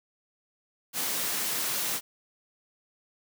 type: high-pass noise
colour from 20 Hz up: white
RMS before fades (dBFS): -30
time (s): 0.93-2.01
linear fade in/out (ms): 50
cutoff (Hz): 120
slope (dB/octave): 24
effects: none